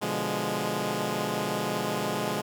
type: chord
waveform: 10% pulse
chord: B diminished seventh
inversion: none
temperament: equal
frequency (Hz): 123.47 / 146.83 / 174.61 / 207.7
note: B2 / D3 / F3 / Ab3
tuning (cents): 0 / 0 / 0 / 0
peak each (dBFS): -27 / -27 / -26 / -22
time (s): 0.01-2.42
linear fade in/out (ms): 20
effects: none